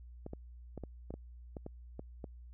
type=clicks; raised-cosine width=2 ms; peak=-29 dBFS; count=10; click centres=0.264 / 0.334 / 0.777 / 0.837 / 1.106 / 1.14 / 1.568 / 1.664 / 1.994 / 2.242 s; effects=added 60 Hz sine -49 dBFS peak until 2.53 s